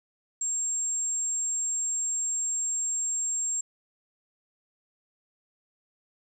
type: tone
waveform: sine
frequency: 7470 Hz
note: A#8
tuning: 3 cents sharp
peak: -25 dBFS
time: 0.41-3.61 s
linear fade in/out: 5 ms
effects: tanh soft clip ceiling -23 dBFS + 11-bit